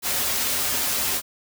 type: noise with comb filter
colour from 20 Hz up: white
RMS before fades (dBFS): -24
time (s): 0.02-1.22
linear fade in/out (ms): 50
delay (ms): 6.1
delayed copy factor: -0.6
effects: none